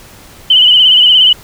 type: tone with vibrato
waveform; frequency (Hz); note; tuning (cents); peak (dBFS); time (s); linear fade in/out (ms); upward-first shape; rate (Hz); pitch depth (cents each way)
sine; 3000; F#7; +23; -3; 0.5-1.33; 5; sine; 17; 57
effects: pink hiss -37 dBFS RMS until 1.43 s